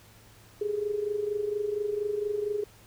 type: tone with amplitude modulation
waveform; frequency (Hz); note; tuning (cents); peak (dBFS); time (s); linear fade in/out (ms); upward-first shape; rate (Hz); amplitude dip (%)
sine; 415.3; G#4; 0; -24; 0.61-2.64; 5; sine; 24.3; 70
effects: added 108 Hz sine -57 dBFS peak until 2.86 s + pink hiss -56 dBFS RMS until 2.86 s